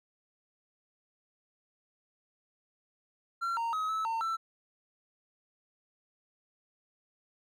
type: tone with pitch steps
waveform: triangle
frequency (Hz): 1367 / 924 / 1271 / 1303 / 907 / 1334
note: F6 / A#5 / D#6 / E6 / A#5 / E6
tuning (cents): -37 / -16 / +36 / -20 / -48 / +20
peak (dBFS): -28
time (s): 3.41-4.37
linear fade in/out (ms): 20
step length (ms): 160
effects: none